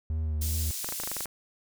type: tone with vibrato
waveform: triangle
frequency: 77.78 Hz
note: D#2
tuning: in tune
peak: -25 dBFS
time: 0.1-0.71 s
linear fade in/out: 0 ms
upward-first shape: sine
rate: 2.6 Hz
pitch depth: 34 cents each way
type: high-pass noise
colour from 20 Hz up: pink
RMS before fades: -35 dBFS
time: 0.41-1.26 s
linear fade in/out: 10 ms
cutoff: 6300 Hz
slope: 12 dB/octave
type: clicks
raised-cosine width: 0.5 ms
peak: -21 dBFS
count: 10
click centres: 0.845 / 0.889 / 0.924 / 1 / 1.036 / 1.075 / 1.116 / 1.167 / 1.207 / 1.257 s
effects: none